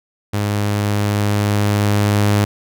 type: tone with level ramp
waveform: sawtooth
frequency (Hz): 103.1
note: G#2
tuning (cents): -12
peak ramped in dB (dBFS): -13 to -8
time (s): 0.33-2.45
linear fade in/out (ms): 10
effects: none